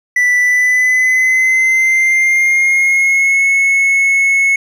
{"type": "tone with pitch glide", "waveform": "triangle", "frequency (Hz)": [1975.5, 2192], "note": ["B6", "C#7"], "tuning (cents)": [0, -20], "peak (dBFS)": -7, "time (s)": [0.16, 4.56], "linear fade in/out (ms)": 5, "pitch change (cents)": 180, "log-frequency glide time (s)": [0.38, 3.45], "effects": []}